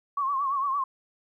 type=tone with vibrato; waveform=sine; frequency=1103 Hz; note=C#6; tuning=9 cents flat; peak=-24 dBFS; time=0.17-0.84 s; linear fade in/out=5 ms; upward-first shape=triangle; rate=8.8 Hz; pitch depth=98 cents each way; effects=11-bit